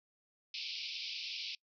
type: band-pass noise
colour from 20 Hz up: white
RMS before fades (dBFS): -42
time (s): 0.54-1.55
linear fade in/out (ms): 2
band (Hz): 2300 to 5300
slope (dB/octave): 96
effects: noise-tail reverb RT60 0.1 s tail -24 dB re dry